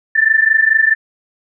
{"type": "tone pair together", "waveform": "sine", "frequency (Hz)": [1760, 1784.6], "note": ["A6", "A6"], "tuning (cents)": [0, 24], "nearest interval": "unison", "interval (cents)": 24, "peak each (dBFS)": -12, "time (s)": [0.15, 0.95], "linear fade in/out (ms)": 10, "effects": []}